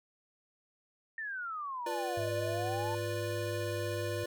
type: exponential two-way sweep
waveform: sine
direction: down then up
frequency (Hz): 1830 to 582 to 903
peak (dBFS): -36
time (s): 1.18-2.95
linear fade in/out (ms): 2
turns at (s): 2.34
type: chord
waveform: square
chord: B diminished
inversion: second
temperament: equal with one note detuned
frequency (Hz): 349.2 / 491.6 / 587.3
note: F4 / B4 / D5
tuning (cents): 0 / -8 / 0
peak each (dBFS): -40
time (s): 1.86-4.26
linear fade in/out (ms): 5
type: tone with pitch glide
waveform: sine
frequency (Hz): 103.83 to 101.69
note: G#2 to G#2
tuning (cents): 0 to -36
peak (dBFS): -37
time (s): 2.17-4.24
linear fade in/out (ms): 5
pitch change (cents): -36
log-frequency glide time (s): 3.37-3.79
effects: none